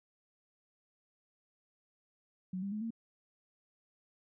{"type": "tone with pitch steps", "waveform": "sine", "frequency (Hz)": [185, 198.28, 212.5, 227.8], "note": ["F#3", "G3", "G#3", "A#3"], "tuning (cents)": [0, 20, 40, -40], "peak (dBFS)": -35, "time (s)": [2.53, 2.906], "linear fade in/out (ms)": 5, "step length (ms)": 94, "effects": []}